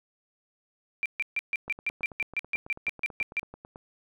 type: tone bursts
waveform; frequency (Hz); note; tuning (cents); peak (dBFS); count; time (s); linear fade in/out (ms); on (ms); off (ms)
sine; 2360; D7; +8; -25; 15; 1.03-3.395; 0; 27; 140
type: click train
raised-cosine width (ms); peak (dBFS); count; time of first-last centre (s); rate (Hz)
1; -29; 20; 1.68-3.759; 9.14
effects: none